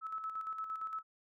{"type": "tone with tremolo", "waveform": "sine", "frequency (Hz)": 1302, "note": "E6", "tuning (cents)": -22, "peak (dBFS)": -36, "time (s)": [0.01, 1.03], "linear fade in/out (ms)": 50, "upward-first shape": "square", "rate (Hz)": 8.7, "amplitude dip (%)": 50, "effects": []}